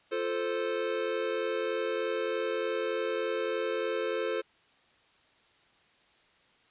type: chord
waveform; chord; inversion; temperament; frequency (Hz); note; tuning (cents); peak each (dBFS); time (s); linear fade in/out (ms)
square; F major; none; equal; 349.2 / 440 / 523.3; F4 / A4 / C5; 0 / 0 / 0; -37 / -33 / -34; 0.11-4.42; 20
effects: white hiss -64 dBFS RMS until 6.7 s + resampled to 8000 Hz